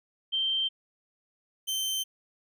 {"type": "tone pair in turn", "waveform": ["sine", "sawtooth"], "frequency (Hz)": [3136, 3104], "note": ["G7", "G7"], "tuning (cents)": [0, -18], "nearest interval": "unison", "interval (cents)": 18, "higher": "first", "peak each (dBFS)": -25, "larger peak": "neither", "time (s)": [[0.32, 0.69], [1.67, 2.04]], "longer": "neither", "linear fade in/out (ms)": 20, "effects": []}